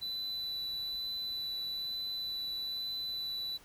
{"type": "tone with vibrato", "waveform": "triangle", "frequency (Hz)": 3981, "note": "B7", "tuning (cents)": 13, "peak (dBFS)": -34, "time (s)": [0.01, 3.58], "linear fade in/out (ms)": 20, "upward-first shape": "sine", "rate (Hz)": 1.1, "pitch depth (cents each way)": 8, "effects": ["pink hiss -59 dBFS RMS until 3.64 s"]}